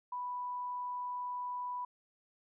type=tone; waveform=sine; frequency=987.8 Hz; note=B5; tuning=in tune; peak=-36 dBFS; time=0.12-1.85 s; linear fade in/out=5 ms; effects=none